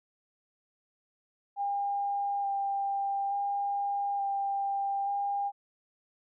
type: tone with vibrato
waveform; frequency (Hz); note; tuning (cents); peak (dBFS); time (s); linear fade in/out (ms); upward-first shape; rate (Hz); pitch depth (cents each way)
sine; 799; G5; +33; -28; 1.56-5.52; 50; square; 0.57; 11
effects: none